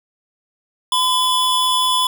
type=tone pair together; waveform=square; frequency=1017 / 3421 Hz; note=C6 / A7; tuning=-50 / -49 cents; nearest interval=octave + major sixth; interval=2101 cents; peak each=-18 dBFS; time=0.92-2.07 s; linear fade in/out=2 ms; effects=7-bit